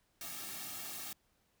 white noise with comb filter, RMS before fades -44 dBFS, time 0.21-1.13 s, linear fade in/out 2 ms, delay 2 ms, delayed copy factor -0.75, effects pink hiss -75 dBFS RMS until 1.6 s

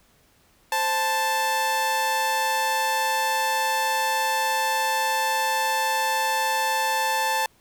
sawtooth tone pair together, 523.3 / 880 Hz, C5 / A5, 0 / 0 cents, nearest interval major sixth, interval 900 cents, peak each -27 / -18 dBFS, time 0.72-7.46 s, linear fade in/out 2 ms, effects pink hiss -60 dBFS RMS until 7.6 s

